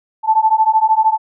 sine beating tone pair, 871 / 884 Hz, A5 / A5, -18 / +8 cents, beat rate 13 Hz, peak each -13 dBFS, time 0.23-1.18 s, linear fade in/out 50 ms, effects none

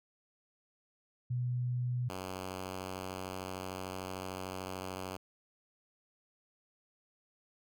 sine / 5% pulse tone pair in turn, 123.47 / 93.38 Hz, B2 / F#2, 0 / +16 cents, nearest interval perfect fourth, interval 484 cents, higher first, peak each -31 / -28 dBFS, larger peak second, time 1.3-2.09 / 2.09-5.17 s, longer second, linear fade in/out 10 ms, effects none

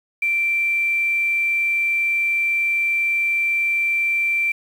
sine tone with quantisation, 2349 Hz, D7, in tune, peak -17 dBFS, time 0.22-4.52 s, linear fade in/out 5 ms, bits 7, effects none

